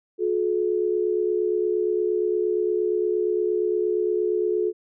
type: tone pair together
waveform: sine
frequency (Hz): 359.9 / 428.5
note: F#4 / A4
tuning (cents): -48 / -46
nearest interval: minor third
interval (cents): 302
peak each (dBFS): -23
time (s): 0.18-4.73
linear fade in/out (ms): 50
effects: none